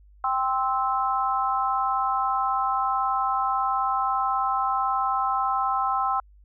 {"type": "chord", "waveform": "sine", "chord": "C major", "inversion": "second", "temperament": "just", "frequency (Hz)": [784.9, 1046.5, 1308.1], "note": ["G5", "C6", "E6"], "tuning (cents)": [2, 0, -14], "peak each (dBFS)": -26, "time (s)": [0.24, 6.2], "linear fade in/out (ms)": 2, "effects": ["added 50 Hz sine -50 dBFS peak until 6.44 s"]}